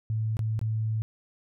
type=tone with dropouts; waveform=sine; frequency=110 Hz; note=A2; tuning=in tune; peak=-25 dBFS; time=0.1-1.02 s; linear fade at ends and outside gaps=0 ms; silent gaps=0.369-0.392 / 0.592-0.614 s; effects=none